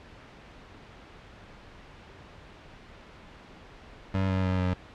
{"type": "tone with pitch steps", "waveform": "25% pulse", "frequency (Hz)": [95.6, 94.17, 92.77, 91.39], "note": ["G2", "F#2", "F#2", "F#2"], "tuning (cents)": [-43, 31, 5, -21], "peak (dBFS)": -21, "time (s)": [4.14, 4.74], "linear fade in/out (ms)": 5, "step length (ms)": 150, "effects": ["pink hiss -49 dBFS RMS until 4.94 s", "low-pass 3000 Hz 12 dB/octave"]}